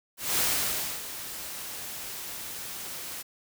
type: noise with ADSR envelope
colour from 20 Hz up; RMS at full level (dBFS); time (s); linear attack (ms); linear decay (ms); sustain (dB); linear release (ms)
white; -25; 0.17-3.23; 210; 630; -13; 19
effects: none